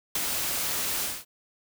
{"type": "noise with ADSR envelope", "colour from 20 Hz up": "white", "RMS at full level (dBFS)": -26, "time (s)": [0.15, 1.25], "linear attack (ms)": 4, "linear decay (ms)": 24, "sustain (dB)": -3, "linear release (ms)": 220, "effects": []}